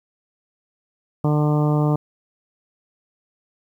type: harmonic tone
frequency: 149.6 Hz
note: D3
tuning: 32 cents sharp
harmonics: 1 / 2 / 3 / 4 / 5 / 6 / 7 / 8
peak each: -17 / -23 / -27 / -29 / -31 / -33 / -34 / -35 dBFS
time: 1.24-1.96 s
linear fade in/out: 5 ms
effects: 9-bit